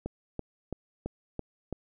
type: click train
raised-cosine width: 2 ms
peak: -20 dBFS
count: 6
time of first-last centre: 0.06-1.727 s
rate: 3 Hz
effects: none